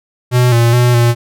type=tone with pitch steps; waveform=square; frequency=124 / 117.4 / 122.4 / 118.7 Hz; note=B2 / A#2 / B2 / A#2; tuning=+7 / +13 / -15 / +32 cents; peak=-8 dBFS; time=0.31-1.15 s; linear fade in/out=50 ms; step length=210 ms; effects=none